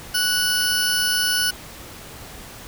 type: tone pair together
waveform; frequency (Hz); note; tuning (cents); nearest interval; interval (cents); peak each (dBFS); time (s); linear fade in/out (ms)
20% pulse; 1478 / 5270; F#6 / E8; -2 / -1; octave + minor seventh; 2201; -15 / -18; 0.14-1.51; 10
effects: pink hiss -39 dBFS RMS until 2.67 s